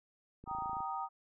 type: click train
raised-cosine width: 3 ms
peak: -38 dBFS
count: 11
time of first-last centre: 0.44-0.805 s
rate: 27.4 Hz
type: chord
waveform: sine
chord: Eb major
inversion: first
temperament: just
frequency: 777.8 / 933.4 / 1244.5 Hz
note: G5 / Bb5 / Eb6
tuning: -14 / +2 / 0 cents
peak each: -40 dBFS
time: 0.46-1.09 s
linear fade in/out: 50 ms
effects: none

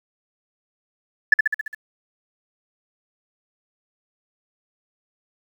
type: tone with echo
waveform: sine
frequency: 1733 Hz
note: A6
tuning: 27 cents flat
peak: -6 dBFS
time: 1.32-1.34 s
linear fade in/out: 5 ms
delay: 68 ms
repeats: 6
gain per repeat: -4 dB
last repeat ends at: 1.748 s
effects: tanh soft clip ceiling -4 dBFS + 8-bit

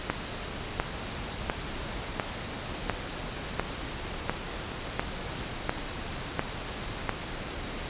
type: click train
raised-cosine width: 0.5 ms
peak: -10 dBFS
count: 11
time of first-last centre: 0.1-7.093 s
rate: 1.43 Hz
effects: pink hiss -36 dBFS RMS until 7.89 s + resampled to 8000 Hz

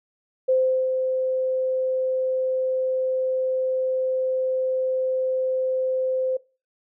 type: tone with ADSR envelope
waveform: sine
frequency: 518 Hz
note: C5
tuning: 17 cents flat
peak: -16 dBFS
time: 0.48-6.37 s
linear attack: 12 ms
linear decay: 390 ms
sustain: -5 dB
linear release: 6 ms
effects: noise-tail reverb RT60 0.3 s tail -19 dB re dry

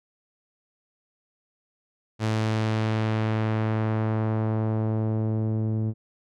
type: tone with low-pass filter sweep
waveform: sawtooth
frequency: 109.7 Hz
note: A2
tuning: 5 cents flat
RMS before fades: -25 dBFS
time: 2.19-5.94 s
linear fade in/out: 50 ms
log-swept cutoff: 7000 to 300 Hz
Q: 0.74
effects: none

